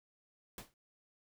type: noise with exponential decay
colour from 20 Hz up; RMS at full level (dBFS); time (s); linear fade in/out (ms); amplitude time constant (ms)
pink; -43; 0.58-0.74; 1; 33
effects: none